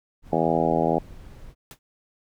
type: noise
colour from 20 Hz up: brown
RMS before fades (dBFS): -43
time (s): 0.22-1.55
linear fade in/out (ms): 50
type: harmonic tone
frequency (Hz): 81.7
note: E2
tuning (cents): -15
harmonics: 2 / 3 / 4 / 5 / 6 / 7 / 8 / 9 / 10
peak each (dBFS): -28 / -28 / -28 / -28 / -28 / -28 / -28 / -28 / -28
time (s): 0.32-0.99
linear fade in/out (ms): 10
type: noise with exponential decay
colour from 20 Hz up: pink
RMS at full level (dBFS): -36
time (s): 1.71-1.79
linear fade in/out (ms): 1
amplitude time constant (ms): 16
effects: none